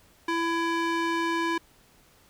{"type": "tone with band-pass filter", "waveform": "square", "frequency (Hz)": 333.7, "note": "E4", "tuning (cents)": 21, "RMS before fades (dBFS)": -27, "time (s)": [0.28, 1.58], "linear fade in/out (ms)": 5, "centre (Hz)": 1400, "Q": 0.72, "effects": ["pink hiss -59 dBFS RMS until 2.29 s"]}